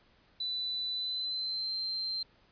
sine tone with pitch glide, 3986 to 4136 Hz, B7 to C8, +15 to -21 cents, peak -32 dBFS, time 0.4-2.23 s, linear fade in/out 5 ms, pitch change +64 cents, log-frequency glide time 0.93-1.74 s, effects pink hiss -65 dBFS RMS until 2.51 s + resampled to 11025 Hz

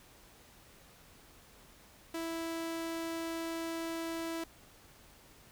sawtooth tone, 329.6 Hz, E4, in tune, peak -32 dBFS, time 2.14-4.44 s, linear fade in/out 5 ms, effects pink hiss -59 dBFS RMS until 5.51 s

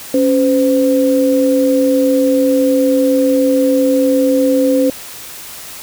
sine tone pair together, 276.1 / 513.1 Hz, C#4 / C5, -7 / -34 cents, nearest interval major seventh, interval 1073 cents, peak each -12 dBFS, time 0.14-4.9 s, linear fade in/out 2 ms, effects white hiss -31 dBFS RMS until 5.82 s

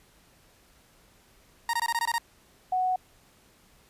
30% pulse tone bursts, 932.3 Hz, A#5, in tune, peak -22 dBFS, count 8, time 1.69-2.182 s, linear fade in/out 2 ms, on 44 ms, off 20 ms
sine tone, 740 Hz, F#5, in tune, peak -23 dBFS, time 2.72-2.96 s, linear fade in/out 5 ms
effects pink hiss -60 dBFS RMS until 3.89 s + resampled to 32000 Hz

